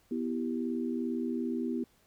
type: chord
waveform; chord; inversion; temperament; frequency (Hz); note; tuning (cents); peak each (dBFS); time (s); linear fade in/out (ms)
sine; E minor; second; equal; 246.9 / 329.6 / 392; B3 / E4 / G4; 0 / 0 / 0; -32 / -36 / -38; 0.11-1.84; 5
effects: pink hiss -67 dBFS RMS until 2.06 s